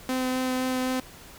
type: tone with vibrato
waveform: sawtooth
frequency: 256.6 Hz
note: C4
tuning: 34 cents flat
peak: -21 dBFS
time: 0.09-1 s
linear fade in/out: 2 ms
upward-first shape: sine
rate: 3.9 Hz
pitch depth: 8 cents each way
effects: pink hiss -47 dBFS RMS until 1.38 s